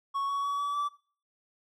triangle tone with pitch steps, 1108.7 / 1120.9 / 1133.3 / 1145.8 / 1158.5 Hz, C#6 / C#6 / C#6 / D6 / D6, 0 / +19 / +38 / -43 / -24 cents, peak -26 dBFS, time 0.14-0.89 s, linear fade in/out 20 ms, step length 150 ms, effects noise-tail reverb RT60 0.4 s tail -17 dB re dry

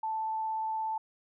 sine tone with vibrato, 880 Hz, A5, in tune, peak -30 dBFS, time 0.03-0.98 s, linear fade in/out 5 ms, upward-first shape triangle, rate 17 Hz, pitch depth 8 cents each way, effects none

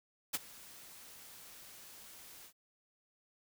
white noise with ADSR envelope, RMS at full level -33 dBFS, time 0.33-2.53 s, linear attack 17 ms, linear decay 30 ms, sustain -21 dB, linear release 76 ms, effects none

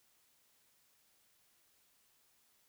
silence, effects white hiss -72 dBFS RMS until 2.68 s

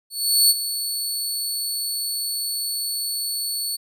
20% pulse tone with ADSR envelope, 4435 Hz, C#8, in tune, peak -6 dBFS, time 0.1-3.77 s, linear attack 400 ms, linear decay 33 ms, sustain -12 dB, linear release 19 ms, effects none

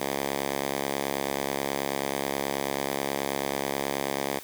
5% pulse tone with high-pass filter, 69.3 Hz, C#2, in tune, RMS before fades -30 dBFS, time 0-4.39 s, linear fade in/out 5 ms, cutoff 220 Hz, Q 0.57, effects white hiss -45 dBFS RMS until 4.43 s

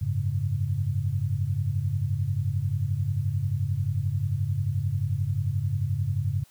sine chord, F# suspended second, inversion none, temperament equal, 92.5 / 103.83 / 138.59 Hz, F#2 / G#2 / C#3, 0 / 0 / 0 cents, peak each -29 / -27 / -29 dBFS, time 0.01-6.44 s, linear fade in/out 10 ms, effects white hiss -59 dBFS RMS until 6.5 s

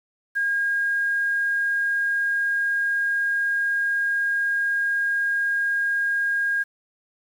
sine tone, 1624 Hz, G#6, 39 cents flat, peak -20 dBFS, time 0.35-6.64 s, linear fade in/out 20 ms, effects 8-bit

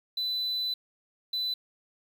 sine tone pair in turn, 4000 / 4000 Hz, B7 / B7, +21 / +21 cents, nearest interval unison, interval 0 cents, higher neither, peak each -25 dBFS, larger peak neither, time 0.17-0.74 / 1.33-1.54 s, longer first, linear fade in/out 5 ms, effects tanh soft clip ceiling -27 dBFS + 9-bit

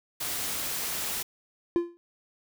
white noise, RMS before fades -32 dBFS, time 0.2-1.23 s, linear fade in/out 10 ms
triangle tone with exponential decay, 344.6 Hz, F4, 23 cents flat, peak -16 dBFS, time 1.76-1.97 s, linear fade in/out 0 ms, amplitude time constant 45 ms
effects none

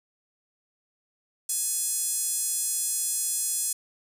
5% pulse tone with high-pass filter, 844 Hz, G#5, 28 cents sharp, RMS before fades -28 dBFS, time 1.49-3.73 s, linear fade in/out 5 ms, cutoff 8500 Hz, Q 1.4, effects none

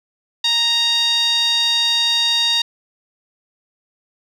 sawtooth tone with band-pass filter, 932.3 Hz, A#5, in tune, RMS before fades -17 dBFS, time 0.44-2.62 s, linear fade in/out 5 ms, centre 4000 Hz, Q 7.6, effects none

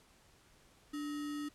sine tone with sample-and-hold, 293.7 Hz, D4, in tune, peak -37 dBFS, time 0.93-1.49 s, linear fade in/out 10 ms, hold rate 1575 Hz, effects pink hiss -65 dBFS RMS until 1.54 s + low-pass 11000 Hz 12 dB/octave

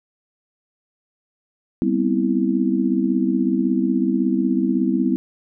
sine chord, C major seventh, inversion second, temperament just, 196.22 / 245.3 / 261.6 / 327 Hz, G3 / B3 / C4 / E4, +2 / -12 / 0 / -14 cents, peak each -22 dBFS, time 1.82-5.16 s, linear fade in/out 0 ms, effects none

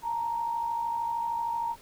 sine tone pair together, 880 / 933.1 Hz, A5 / A#5, 0 / +1 cents, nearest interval minor second, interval 101 cents, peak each -37 / -28 dBFS, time 0.02-1.76 s, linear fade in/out 50 ms, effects pink hiss -54 dBFS RMS until 1.81 s

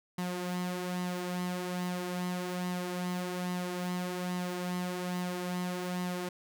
sawtooth tone with flanger, 179.7 Hz, F3, 50 cents sharp, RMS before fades -35 dBFS, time 0.18-6.29 s, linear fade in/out 5 ms, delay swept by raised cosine 1 to 4.6 ms, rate 1.2 Hz, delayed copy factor +0.5, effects none

